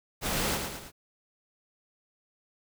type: noise with echo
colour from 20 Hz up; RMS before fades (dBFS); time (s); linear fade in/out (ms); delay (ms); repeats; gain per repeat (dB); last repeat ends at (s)
pink; -30; 0.21-0.59; 50; 110; 3; -5; 0.92
effects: none